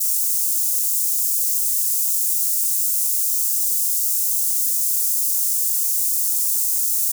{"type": "high-pass noise", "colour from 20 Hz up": "white", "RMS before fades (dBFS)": -20, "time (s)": [0, 7.12], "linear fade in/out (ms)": 10, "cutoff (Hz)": 6800, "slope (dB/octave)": 24, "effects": []}